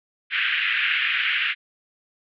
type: band-pass noise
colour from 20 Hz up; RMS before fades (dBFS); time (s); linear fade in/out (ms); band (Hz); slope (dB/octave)
white; -23; 0.3-1.55; 50; 1500 to 3000; 48
effects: none